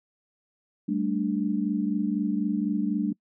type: chord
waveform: sine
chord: G suspended second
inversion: none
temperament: equal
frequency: 196 / 220 / 293.7 Hz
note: G3 / A3 / D4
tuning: 0 / 0 / 0 cents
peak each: -28 dBFS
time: 0.88-3.13 s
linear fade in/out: 10 ms
effects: noise-tail reverb RT60 0.1 s tail -26 dB re dry